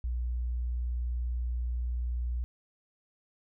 sine tone, 60.4 Hz, B1, 38 cents flat, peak -29 dBFS, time 0.04-2.44 s, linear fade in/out 0 ms, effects none

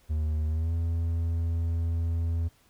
triangle tone with pitch glide, 77.3 to 83.33 Hz, D#2 to E2, -11 to +19 cents, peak -23 dBFS, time 0.09-2.49 s, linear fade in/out 20 ms, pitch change +130 cents, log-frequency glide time 0.46-0.73 s, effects pink hiss -63 dBFS RMS until 2.69 s

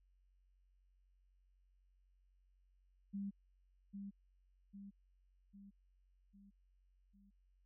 sine tone with echo, 199.1 Hz, G3, 27 cents sharp, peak -40 dBFS, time 3.13-3.31 s, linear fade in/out 20 ms, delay 800 ms, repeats 5, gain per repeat -5 dB, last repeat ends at 7.31 s, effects added 46 Hz sine -70 dBFS peak until 7.65 s

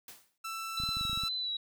white noise with exponential decay, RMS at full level -45 dBFS, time 0.08-0.38 s, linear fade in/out 2 ms, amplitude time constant 64 ms
sawtooth tone, 1330 Hz, E6, 15 cents sharp, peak -33 dBFS, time 0.44-1.29 s, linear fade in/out 10 ms
sine tone with vibrato, 3951 Hz, B7, in tune, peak -32 dBFS, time 0.77-1.57 s, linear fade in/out 5 ms, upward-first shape sine, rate 2.2 Hz, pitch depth 35 cents each way
clicks, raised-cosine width 5 ms, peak -30 dBFS, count 10, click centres 0.801 / 0.837 / 0.89 / 0.97 / 1.011 / 1.052 / 1.097 / 1.131 / 1.175 / 1.236 s
effects none

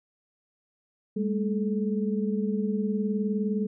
sine tone cluster, 201.8 / 221.3 / 431.5 Hz, G#3 / A3 / A4, -49 / +10 / -34 cents, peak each -26 / -32 / -32 dBFS, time 1.16-3.67 s, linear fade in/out 10 ms, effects none

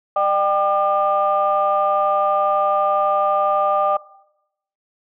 sine tone cluster, 602 / 784 / 1202 Hz, D5 / G5 / D6, +43 / 0 / +40 cents, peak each -19 dBFS, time 0.16-3.97 s, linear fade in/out 5 ms, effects noise-tail reverb RT60 0.8 s tail -18 dB re dry + tanh soft clip ceiling -7 dBFS

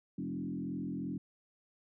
sine tone with frequency modulation, 233.1 Hz, A#3, in tune, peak -35 dBFS, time 0.18-1.18 s, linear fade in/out 5 ms, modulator 42.8 Hz, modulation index 1.8, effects none

